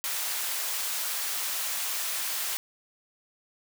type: high-pass noise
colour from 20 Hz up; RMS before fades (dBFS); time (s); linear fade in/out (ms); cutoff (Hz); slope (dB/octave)
white; -31; 0.04-2.57; 0; 740; 12
effects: none